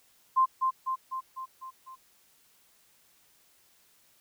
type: tone with echo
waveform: sine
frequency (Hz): 1046.5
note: C6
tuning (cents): 0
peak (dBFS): -19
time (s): 0.36-0.46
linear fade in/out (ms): 20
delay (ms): 250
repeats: 6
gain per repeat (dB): -4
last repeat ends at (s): 1.96
effects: white hiss -64 dBFS RMS until 4.2 s